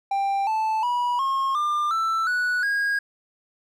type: tone with pitch steps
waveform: triangle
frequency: 790 / 876.6 / 972.6 / 1079.2 / 1197.4 / 1328.6 / 1474.2 / 1635.7 Hz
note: G5 / A5 / B5 / C#6 / D6 / E6 / F#6 / G#6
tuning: +13 / -7 / -27 / -47 / +33 / +13 / -7 / -27 cents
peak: -19 dBFS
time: 0.11-2.99 s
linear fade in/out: 5 ms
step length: 360 ms
effects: none